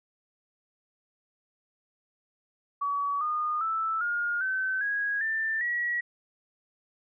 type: tone with pitch steps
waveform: sine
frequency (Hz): 1135 / 1223.5 / 1318.9 / 1421.8 / 1532.6 / 1652.2 / 1781 / 1919.9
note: C#6 / D#6 / E6 / F6 / G6 / G#6 / A6 / B6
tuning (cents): +41 / -29 / +1 / +31 / -40 / -9 / +21 / -49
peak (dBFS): -26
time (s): 2.81-6.01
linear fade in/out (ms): 10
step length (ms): 400
effects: none